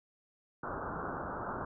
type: low-pass noise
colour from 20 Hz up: white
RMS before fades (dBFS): -39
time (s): 0.63-1.65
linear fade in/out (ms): 5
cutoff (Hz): 1500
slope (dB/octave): 96
effects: none